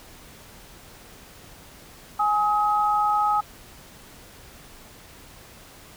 sine tone pair together, 834.1 / 1268 Hz, G#5 / D#6, +7 / +32 cents, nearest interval perfect fifth, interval 725 cents, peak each -21 / -22 dBFS, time 2.19-3.41 s, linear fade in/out 10 ms, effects pink hiss -47 dBFS RMS until 5.96 s

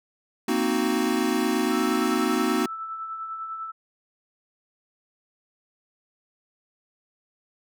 square chord, C half-diminished seventh, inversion third, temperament equal, 233.1 / 261.6 / 311.1 / 370 Hz, Bb3 / C4 / Eb4 / Gb4, 0 / 0 / 0 / 0 cents, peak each -28 dBFS, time 0.48-2.66 s, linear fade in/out 5 ms
sine tone with tremolo, 1319 Hz, E6, 1 cent sharp, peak -29 dBFS, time 1.7-3.72 s, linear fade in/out 20 ms, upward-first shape triangle, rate 10 Hz, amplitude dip 45%
effects none

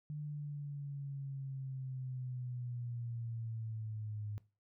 sine linear sweep, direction down, 150 to 103.83 Hz, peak -39 dBFS, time 0.1-4.38 s, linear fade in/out 0 ms, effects noise-tail reverb RT60 0.3 s tail -19 dB re dry

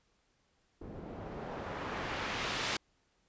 white noise with low-pass filter sweep, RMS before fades -39 dBFS, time 0.81-2.77 s, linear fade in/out 5 ms, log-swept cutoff 320 to 4400 Hz, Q 0.71, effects pink hiss -74 dBFS RMS until 3.28 s + resampled to 16000 Hz

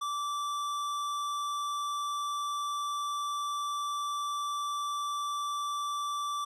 sine tone with hard clipping, 1165 Hz, D6, 14 cents flat, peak -33 dBFS, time 0.01-6.45 s, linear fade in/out 10 ms, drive 14 dB, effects none

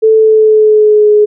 sine tone with pitch glide, 440 to 420.1 Hz, A4 to G#4, 0 to +20 cents, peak -3 dBFS, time 0.02-1.26 s, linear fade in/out 20 ms, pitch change -80 cents, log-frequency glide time 0.15-1.1 s, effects none

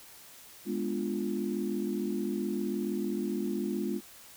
sine chord, G# diminished seventh, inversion none, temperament equal, 207.7 / 246.9 / 293.7 / 349.2 Hz, G#3 / B3 / D4 / F4, 0 / 0 / 0 / 0 cents, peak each -33 / -36 / -37 / -34 dBFS, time 0.65-4.01 s, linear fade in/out 50 ms, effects tanh soft clip ceiling -19 dBFS + white hiss -52 dBFS RMS until 4.36 s

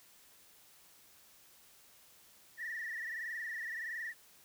sine tone with frequency modulation, 1850 Hz, A#6, 14 cents flat, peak -37 dBFS, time 2.57-4.14 s, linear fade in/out 50 ms, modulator 21.5 Hz, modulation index 4.4, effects tanh soft clip ceiling -34 dBFS + white hiss -62 dBFS RMS until 4.44 s

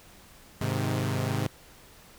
sawtooth chord, Ab major, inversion none, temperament equal with one note detuned, 103.83 / 130.81 / 156.56 Hz, Ab2 / C3 / Eb3, 0 / 0 / +11 cents, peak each -26 / -26 / -30 dBFS, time 0.61-1.47 s, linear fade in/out 5 ms, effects pink hiss -53 dBFS RMS until 2.18 s

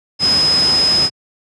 sine tone in noise, 5070 Hz, D#8, 32 cents sharp, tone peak -11 dBFS, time 0.19-1.1 s, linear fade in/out 50 ms, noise pink, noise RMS -22 dBFS, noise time 0.19-1.1 s, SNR +8 dB, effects high-pass 100 Hz 12 dB/octave + resampled to 22050 Hz

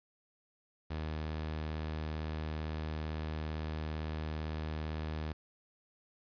sawtooth tone, 77.78 Hz, D#2, in tune, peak -32 dBFS, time 0.9-5.33 s, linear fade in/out 10 ms, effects resampled to 11025 Hz + 10-bit

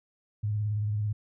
sine tone with vibrato, 105.2 Hz, G#2, 23 cents sharp, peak -26 dBFS, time 0.43-1.13 s, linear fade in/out 10 ms, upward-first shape square, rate 18 Hz, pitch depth 37 cents each way, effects none

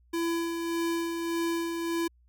square tone with tremolo, 335.5 Hz, E4, 31 cents sharp, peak -27 dBFS, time 0.13-2.08 s, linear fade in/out 10 ms, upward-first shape sine, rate 1.7 Hz, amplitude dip 40%, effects added 60 Hz sine -59 dBFS peak until 2.28 s

